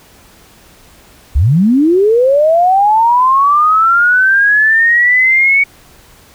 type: linear sweep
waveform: sine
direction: up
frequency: 56.2 to 2245 Hz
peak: -6 dBFS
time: 1.35-5.64 s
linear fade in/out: 10 ms
effects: pink hiss -43 dBFS RMS until 6.34 s